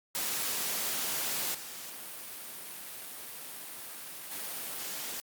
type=noise with level steps; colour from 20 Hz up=white; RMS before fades=-33 / -43 / -38 dBFS; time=0.15-5.2 s; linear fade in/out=0 ms; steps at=1.54 / 4.31 s; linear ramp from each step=10 ms; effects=high-pass 150 Hz 12 dB/octave + Opus 48 kbps